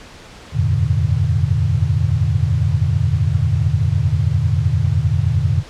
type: tone cluster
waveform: sine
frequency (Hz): 84.4 / 94.3 / 107.3 / 122.5 / 148.6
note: E2 / F#2 / A2 / B2 / D3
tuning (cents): +41 / +33 / -43 / -14 / +21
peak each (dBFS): -20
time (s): 0.52-5.64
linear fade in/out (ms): 50
effects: pink hiss -39 dBFS RMS until 5.69 s + low-pass 6000 Hz 12 dB/octave